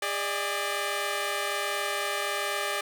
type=tone cluster; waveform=10% pulse; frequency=407.1 / 590 / 634 Hz; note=G#4 / D5 / D#5; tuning=-35 / +8 / +32 cents; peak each=-24 / -22 / -30 dBFS; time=0.02-2.81 s; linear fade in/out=5 ms; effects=none